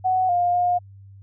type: tone with pitch steps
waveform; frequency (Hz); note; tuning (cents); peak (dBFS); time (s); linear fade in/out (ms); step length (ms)
sine; 744 / 706 / 712; F#5 / F5 / F5; +9 / +19 / +33; -17; 0.04-0.79; 20; 250
effects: added 98 Hz sine -42 dBFS peak until 1.22 s